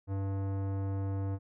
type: tone with tanh clipping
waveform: sine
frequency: 97.6 Hz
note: G2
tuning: 7 cents flat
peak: -33 dBFS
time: 0.07-1.39 s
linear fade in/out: 50 ms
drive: 18 dB
effects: none